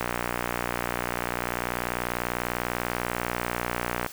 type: click train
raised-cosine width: 0.5 ms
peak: -11 dBFS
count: 245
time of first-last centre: 0.01-4.063 s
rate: 60.2 Hz
effects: white hiss -43 dBFS RMS until 4.12 s